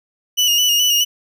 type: tone with vibrato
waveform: 30% pulse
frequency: 2911 Hz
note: F#7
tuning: 29 cents flat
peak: -10 dBFS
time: 0.37-1.05 s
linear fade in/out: 20 ms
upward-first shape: square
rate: 4.7 Hz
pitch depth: 37 cents each way
effects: none